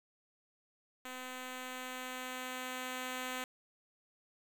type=tone with level ramp; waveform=5% pulse; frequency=255 Hz; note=C4; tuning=44 cents flat; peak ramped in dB=-32 to -26 dBFS; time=1.05-3.44 s; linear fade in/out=2 ms; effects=10-bit